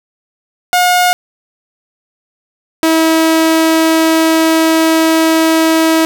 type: tone pair in turn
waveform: sawtooth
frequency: 719 / 322.7 Hz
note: F#5 / E4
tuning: -50 / -37 cents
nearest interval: octave + major second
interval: 1387 cents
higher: first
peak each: -4 / -4 dBFS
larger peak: neither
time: 0.73-1.13 / 2.83-6.05 s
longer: second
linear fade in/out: 0 ms
effects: none